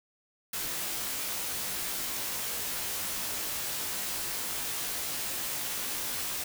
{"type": "noise with comb filter", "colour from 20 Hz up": "white", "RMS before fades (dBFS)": -34, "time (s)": [0.53, 6.44], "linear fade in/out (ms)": 5, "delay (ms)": 18, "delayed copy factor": -0.8, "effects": []}